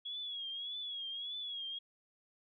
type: tone with vibrato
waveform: sine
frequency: 3335 Hz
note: G#7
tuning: 7 cents sharp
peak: -39 dBFS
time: 0.05-1.79 s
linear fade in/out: 10 ms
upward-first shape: triangle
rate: 1.7 Hz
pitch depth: 92 cents each way
effects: none